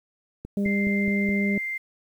click train, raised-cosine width 3 ms, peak -22 dBFS, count 5, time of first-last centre 0.45-1.29 s, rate 4.76 Hz
harmonic tone, 200.8 Hz, G3, 42 cents sharp, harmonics 1 / 2 / 3, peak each -22 / -32 / -37 dBFS, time 0.57-1.58 s, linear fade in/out 2 ms
sine tone, 2093 Hz, C7, in tune, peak -27 dBFS, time 0.65-1.78 s, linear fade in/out 10 ms
effects 9-bit

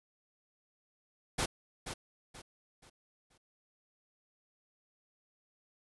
pink noise with echo, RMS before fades -32 dBFS, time 1.38-1.46 s, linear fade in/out 10 ms, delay 480 ms, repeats 4, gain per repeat -9 dB, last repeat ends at 3.38 s, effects resampled to 24000 Hz

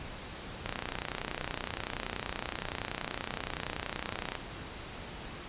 click train, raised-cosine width 0.3 ms, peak -17 dBFS, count 114, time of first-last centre 0.66-4.353 s, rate 30.6 Hz, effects pink hiss -43 dBFS RMS until 5.48 s + resampled to 8000 Hz

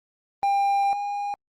triangle tone pair in turn, 798 / 813.4 Hz, G5 / G#5, +31 / -36 cents, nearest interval unison, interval 33 cents, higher second, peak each -17 / -24 dBFS, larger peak first, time 0.43-0.93 / 0.93-1.34 s, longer first, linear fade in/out 0 ms, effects Opus 24 kbps

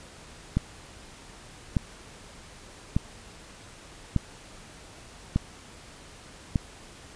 click train, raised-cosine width 5 ms, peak -10 dBFS, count 6, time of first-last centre 0.57-6.558 s, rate 0.835 Hz, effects pink hiss -48 dBFS RMS until 7.15 s + resampled to 22050 Hz

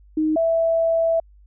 sine tone pair in turn, 311.1 / 659.2 Hz, D#4 / E5, 0 / 0 cents, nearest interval octave + minor second, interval 1300 cents, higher second, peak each -17 / -16 dBFS, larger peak second, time 0.17-0.36 / 0.36-1.2 s, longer second, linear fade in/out 5 ms, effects added 50 Hz sine -47 dBFS peak until 1.46 s

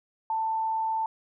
sine tone, 888 Hz, A5, 16 cents sharp, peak -25 dBFS, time 0.3-1.06 s, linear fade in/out 2 ms, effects none

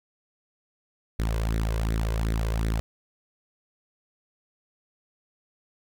sawtooth tone with flanger, 55.2 Hz, A1, 6 cents sharp, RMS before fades -26 dBFS, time 1.19-2.8 s, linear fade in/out 0 ms, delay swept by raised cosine 0.5 to 2 ms, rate 2.7 Hz, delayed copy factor +0.65, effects none

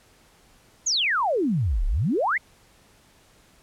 sine exponential two-way sweep, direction down then up, 7040 to 31.9 to 2260 Hz, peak -20 dBFS, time 0.86-2.38 s, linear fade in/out 10 ms, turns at 1.86 s, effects pink hiss -57 dBFS RMS until 3.62 s + low-pass 12000 Hz 12 dB/octave

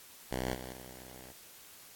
5% pulse tone with level steps, 63.5 Hz, B1, 49 cents sharp, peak -22 / -32 / -37 / -39 dBFS, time 0.31-1.32 s, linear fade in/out 5 ms, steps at 0.54 / 0.72 / 0.91 s, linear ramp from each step 10 ms, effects white hiss -54 dBFS RMS until 1.95 s + AAC 64 kbps

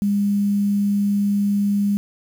sine tone with quantisation, 202.5 Hz, G#3, 43 cents flat, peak -16 dBFS, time 0.02-1.97 s, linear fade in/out 0 ms, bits 7, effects none

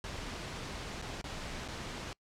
pink noise with dropouts, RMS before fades -41 dBFS, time 0.04-2.13 s, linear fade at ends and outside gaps 1 ms, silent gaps 1.017-1.023 / 1.214-1.241 / 1.679-1.685 s, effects noise-tail reverb RT60 0.1 s tail -25 dB re dry + low-pass 6000 Hz 12 dB/octave

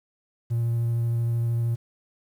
triangle tone with vibrato, 117 Hz, A#2, 7 cents sharp, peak -19 dBFS, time 0.5-1.76 s, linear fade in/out 20 ms, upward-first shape sine, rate 13 Hz, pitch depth 11 cents each way, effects tanh soft clip ceiling -16 dBFS + 9-bit

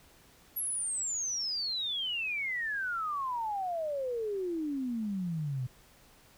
sine exponential sweep, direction down, 11650 to 122.5 Hz, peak -31 dBFS, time 0.56-5.67 s, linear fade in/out 10 ms, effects pink hiss -60 dBFS RMS until 6.37 s

